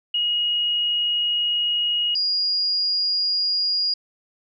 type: tone pair in turn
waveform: sine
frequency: 2887 / 4855 Hz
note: F#7 / D#8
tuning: -43 / -43 cents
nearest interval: major sixth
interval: 900 cents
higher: second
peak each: -19 dBFS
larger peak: neither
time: 0.14-2.15 / 2.15-3.94 s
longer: first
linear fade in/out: 5 ms
effects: none